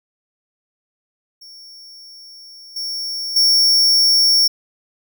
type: tone with level steps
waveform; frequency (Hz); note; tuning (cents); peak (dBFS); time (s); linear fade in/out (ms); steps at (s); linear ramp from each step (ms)
45% pulse; 5480; F8; -34; -38 / -23 / -11; 1.41-4.48; 10; 2.76 / 3.36; 5
effects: none